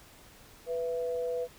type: tone pair together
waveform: sine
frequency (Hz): 493.9 / 667.9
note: B4 / E5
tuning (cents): 0 / +23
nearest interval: perfect fourth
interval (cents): 523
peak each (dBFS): -30 / -39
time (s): 0.66-1.48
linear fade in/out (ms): 50
effects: pink hiss -55 dBFS RMS until 1.58 s